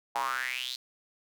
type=tone with high-pass filter sweep; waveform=square; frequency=63.3 Hz; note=B1; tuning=43 cents sharp; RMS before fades=-33 dBFS; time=0.15-0.76 s; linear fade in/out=5 ms; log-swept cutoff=820 to 4300 Hz; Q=6.5; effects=none